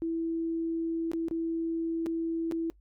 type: tone with dropouts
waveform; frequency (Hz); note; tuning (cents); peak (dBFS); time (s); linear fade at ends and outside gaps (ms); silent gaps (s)
sine; 329.6; E4; 0; -28; 0.02-2.7; 0; 1.116-1.134 / 1.284-1.311 / 2.061-2.066 / 2.513-2.521
effects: noise-tail reverb RT60 0.1 s tail -22 dB re dry + added 50 Hz sine -57 dBFS peak until 2.8 s